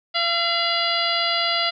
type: harmonic tone with a mistuned harmonic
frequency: 682 Hz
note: F5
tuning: 41 cents flat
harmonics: 1 / 2 / 3 / 4 / 5 / 6 / 7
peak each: -27 / -27 / -27 / -27 / -27 / -27 / -27 dBFS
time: 0.14-1.71 s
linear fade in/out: 20 ms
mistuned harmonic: 4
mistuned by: +81 cents
effects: none